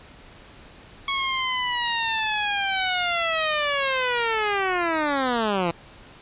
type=linear sweep; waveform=10% pulse; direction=down; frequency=1108.7 to 164.81 Hz; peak=-13 dBFS; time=1.08-5.71 s; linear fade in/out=2 ms; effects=pink hiss -47 dBFS RMS until 6.21 s + resampled to 8000 Hz